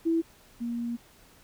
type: tone pair in turn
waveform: sine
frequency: 329.6 / 236.1 Hz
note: E4 / A#3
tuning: 0 / +22 cents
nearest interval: tritone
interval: 578 cents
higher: first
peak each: -22 / -29 dBFS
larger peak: first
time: 0.05-0.22 / 0.6-0.97 s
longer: second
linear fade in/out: 20 ms
effects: pink hiss -57 dBFS RMS until 1.43 s